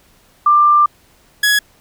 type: tone pair in turn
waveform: sine / sawtooth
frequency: 1187 / 1678.7 Hz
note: D6 / G#6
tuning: +18 / +18 cents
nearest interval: tritone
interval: 600 cents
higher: second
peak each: -7 dBFS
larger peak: neither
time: 0.46-0.86 / 1.43-1.59 s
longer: first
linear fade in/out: 5 ms
effects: pink hiss -52 dBFS RMS until 1.8 s